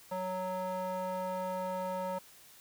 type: tone with band-pass filter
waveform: square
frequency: 185 Hz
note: F#3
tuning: in tune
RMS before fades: -36 dBFS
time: 0.11-2.19 s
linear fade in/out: 10 ms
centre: 750 Hz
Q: 7.4
effects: white hiss -57 dBFS RMS until 2.6 s